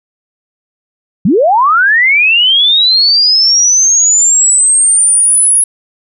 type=linear sweep; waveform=sine; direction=up; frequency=151.1 to 10548 Hz; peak=-5 dBFS; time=1.25-5.64 s; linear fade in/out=5 ms; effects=none